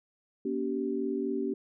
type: tone cluster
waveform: sine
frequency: 239.1 / 283 / 385.7 Hz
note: A#3 / C#4 / G4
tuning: +44 / +36 / -28 cents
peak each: -34 / -33 / -32 dBFS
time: 0.45-1.54 s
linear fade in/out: 5 ms
effects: none